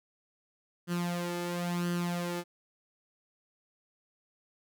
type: tone with flanger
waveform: sawtooth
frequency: 174.61 Hz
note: F3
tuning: in tune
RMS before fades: -33 dBFS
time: 0.87-2.44 s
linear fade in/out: 50 ms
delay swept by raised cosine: 0.64 to 2.34 ms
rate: 0.97 Hz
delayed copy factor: +0.65
effects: none